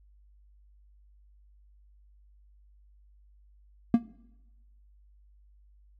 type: tone with exponential decay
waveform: triangle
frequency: 233.1 Hz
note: A#3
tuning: in tune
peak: -11 dBFS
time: 3.94-4.03 s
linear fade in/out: 2 ms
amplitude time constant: 18 ms
effects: noise-tail reverb RT60 1.0 s tail -21 dB re dry + added 50 Hz sine -56 dBFS peak until 5.99 s